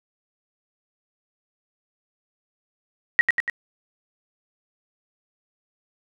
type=tone with echo; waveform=sine; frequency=1896 Hz; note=A#6; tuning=29 cents sharp; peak=-10 dBFS; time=3.19-3.21 s; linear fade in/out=0 ms; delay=96 ms; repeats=3; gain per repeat=-4 dB; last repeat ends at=3.498 s; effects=none